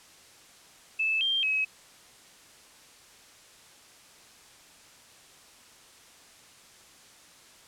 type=tone with pitch steps; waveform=sine; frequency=2621 / 3179 / 2557 Hz; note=E7 / G7 / D#7; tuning=-11 / +24 / +47 cents; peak=-24 dBFS; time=0.99-1.65 s; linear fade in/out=10 ms; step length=220 ms; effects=white hiss -54 dBFS RMS until 7.67 s + low-pass 9000 Hz 12 dB/octave